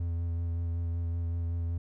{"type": "tone with vibrato", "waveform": "triangle", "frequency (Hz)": 84.7, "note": "E2", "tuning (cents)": 48, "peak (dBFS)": -27, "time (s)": [0, 1.78], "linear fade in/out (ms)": 5, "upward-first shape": "sine", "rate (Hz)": 5.3, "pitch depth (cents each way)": 18, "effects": []}